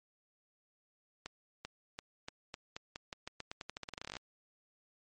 accelerating click train, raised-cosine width 0.2 ms, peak -24 dBFS, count 26, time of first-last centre 1.26-4.168 s, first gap 390 ms, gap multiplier 0.87, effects MP3 48 kbps

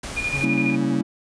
pink noise, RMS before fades -32 dBFS, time 0.03-0.45 s, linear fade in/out 5 ms
sine tone with tremolo, 2430 Hz, D#7, 42 cents flat, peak -21 dBFS, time 0.16-0.76 s, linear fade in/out 20 ms, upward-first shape square, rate 12 Hz, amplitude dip 55%
40% pulse tone with vibrato, 138.59 Hz, C#3, in tune, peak -26 dBFS, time 0.33-1.01 s, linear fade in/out 2 ms, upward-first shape sine, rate 11 Hz, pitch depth 34 cents each way
triangle chord, G diminished seventh, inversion none, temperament equal with one note detuned, 196 / 233.1 / 277.2 / 326.6 Hz, G3 / Bb3 / Db4 / Fb4, 0 / 0 / 0 / -16 cents, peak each -25 / -23 / -24 / -24 dBFS, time 0.42-1.03 s, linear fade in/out 20 ms
effects resampled to 22050 Hz

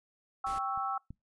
sine chord, C# diminished, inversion second, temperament equal, 784 / 1108.7 / 1318.5 Hz, G5 / C#6 / E6, 0 / 0 / 0 cents, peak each -35 / -38 / -34 dBFS, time 0.44-0.98 s, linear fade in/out 5 ms
pink noise, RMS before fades -46 dBFS, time 0.46-0.59 s, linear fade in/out 10 ms
clicks, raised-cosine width 5 ms, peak -40 / -31 dBFS, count 2, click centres 0.776 / 1.106 s
effects noise-tail reverb RT60 0.2 s tail -25 dB re dry + resampled to 24000 Hz

